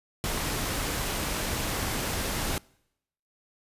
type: noise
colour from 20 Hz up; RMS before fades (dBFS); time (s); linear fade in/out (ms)
pink; -30; 0.24-2.58; 0
effects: noise-tail reverb RT60 0.8 s tail -25 dB re dry + resampled to 32000 Hz